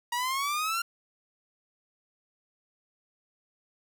sawtooth exponential sweep, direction up, 948 to 1396 Hz, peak -24 dBFS, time 0.12-0.82 s, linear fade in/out 5 ms, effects none

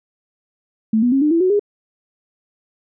sine tone with pitch steps, 220 / 244.1 / 270.9 / 300.5 / 333.5 / 370 / 410.5 Hz, A3 / B3 / C#4 / D4 / E4 / F#4 / G#4, 0 / -20 / -40 / +40 / +20 / 0 / -20 cents, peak -12 dBFS, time 0.93-1.595 s, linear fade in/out 5 ms, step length 95 ms, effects none

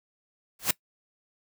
white noise with exponential growth, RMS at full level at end -18 dBFS, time 0.59-0.71 s, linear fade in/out 5 ms, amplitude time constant 26 ms, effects noise-tail reverb RT60 0.1 s tail -21 dB re dry

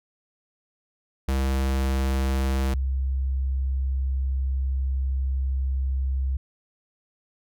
square / sine tone pair in turn, 66.6 / 66.23 Hz, C2 / C2, +31 / +22 cents, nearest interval unison, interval 9 cents, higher first, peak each -22 dBFS, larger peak neither, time 1.28-2.74 / 2.74-6.37 s, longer second, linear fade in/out 5 ms, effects none

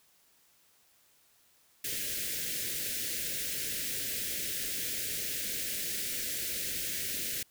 white band-stop noise, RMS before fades -35 dBFS, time 1.84-7.43 s, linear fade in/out 5 ms, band 570 to 1600 Hz, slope 48 dB/octave, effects white hiss -66 dBFS RMS until 7.5 s

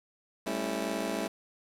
20% pulse chord, A dominant seventh, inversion third, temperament just, 198 / 220 / 275 / 330 Hz, G3 / A3 / C#4 / E4, +18 / 0 / -14 / +2 cents, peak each -32 dBFS, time 0.46-1.28 s, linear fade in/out 10 ms, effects resampled to 32000 Hz + 8-bit

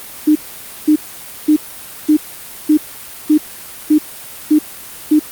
sine tone bursts, 303.9 Hz, D#4, 41 cents flat, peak -6 dBFS, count 9, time 0.27-5.195 s, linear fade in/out 10 ms, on 85 ms, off 520 ms, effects white hiss -32 dBFS RMS until 5.31 s + Opus 32 kbps

